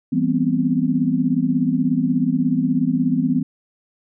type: chord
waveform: sine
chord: C major seventh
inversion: first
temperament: equal with one note detuned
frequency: 164.81 / 196 / 245 / 261.6 Hz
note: E3 / G3 / B3 / C4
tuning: 0 / 0 / -14 / 0 cents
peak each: -23 / -25 / -20 / -20 dBFS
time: 0.12-3.43 s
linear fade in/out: 10 ms
effects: none